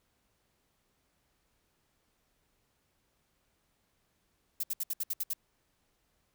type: noise bursts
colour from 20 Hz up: violet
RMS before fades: -33 dBFS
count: 8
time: 4.6-5.335 s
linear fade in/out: 5 ms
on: 35 ms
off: 65 ms
effects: pink hiss -75 dBFS RMS until 6.34 s